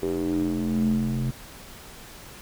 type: tone with band-pass filter sweep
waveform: square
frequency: 43.65 Hz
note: F1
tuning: in tune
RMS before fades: -25 dBFS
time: 0.02-1.31 s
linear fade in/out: 10 ms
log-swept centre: 390 to 160 Hz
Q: 6.1
effects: pink hiss -44 dBFS RMS until 2.41 s